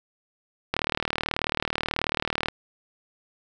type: click train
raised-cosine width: 0.3 ms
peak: -8 dBFS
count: 68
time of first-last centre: 0.74-2.485 s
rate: 38.4 Hz
effects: none